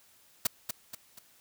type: noise with echo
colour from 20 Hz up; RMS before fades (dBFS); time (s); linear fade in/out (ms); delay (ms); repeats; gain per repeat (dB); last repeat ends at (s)
white; -26; 0.45-0.47; 5; 240; 3; -7; 1.19
effects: white hiss -62 dBFS RMS until 1.4 s